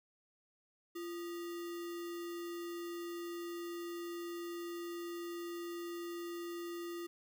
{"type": "tone with sample-and-hold", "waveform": "sine", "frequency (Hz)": 343.8, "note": "F4", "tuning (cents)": -27, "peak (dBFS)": -40, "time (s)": [0.95, 7.07], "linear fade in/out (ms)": 10, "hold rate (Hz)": 1575, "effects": []}